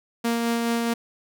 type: tone with tremolo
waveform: sawtooth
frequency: 233.1 Hz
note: A#3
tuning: in tune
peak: -17 dBFS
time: 0.24-0.94 s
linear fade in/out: 10 ms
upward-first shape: sine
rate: 4.7 Hz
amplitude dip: 25%
effects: none